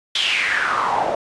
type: noise with band-pass filter sweep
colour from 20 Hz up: pink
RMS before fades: -20 dBFS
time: 0.15-1.15 s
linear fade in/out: 5 ms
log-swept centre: 3500 to 610 Hz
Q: 5
effects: resampled to 22050 Hz